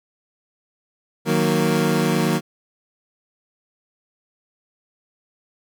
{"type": "chord", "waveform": "25% pulse", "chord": "D# minor", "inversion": "none", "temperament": "equal", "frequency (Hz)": [155.56, 185, 233.1], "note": ["D#3", "F#3", "A#3"], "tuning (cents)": [0, 0, 0], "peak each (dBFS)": -18, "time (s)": [1.25, 2.41], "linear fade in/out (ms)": 50, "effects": []}